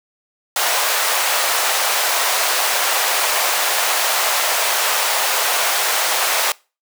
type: high-pass noise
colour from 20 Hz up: pink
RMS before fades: -18 dBFS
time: 0.56-6.52 s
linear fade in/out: 2 ms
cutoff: 600 Hz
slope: 24 dB/octave
effects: noise-tail reverb RT60 0.3 s tail -23 dB re dry